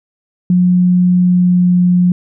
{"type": "tone with pitch glide", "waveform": "sine", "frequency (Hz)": [179.8, 178.66], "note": ["F#3", "F3"], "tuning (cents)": [-49, 40], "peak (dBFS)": -7, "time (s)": [0.5, 2.12], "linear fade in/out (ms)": 2, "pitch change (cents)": -11, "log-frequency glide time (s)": [1.15, 1.74], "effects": []}